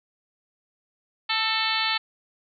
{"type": "harmonic tone with a mistuned harmonic", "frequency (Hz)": 440, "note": "A4", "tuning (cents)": 0, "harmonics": [2, 3, 4, 5, 6, 7, 8, 9, 10], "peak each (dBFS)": [-31, -31, -31, -31, -31, -31, -31, -31, -31], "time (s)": [1.29, 1.98], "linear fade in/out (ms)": 10, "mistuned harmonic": 4, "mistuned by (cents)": 32, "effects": []}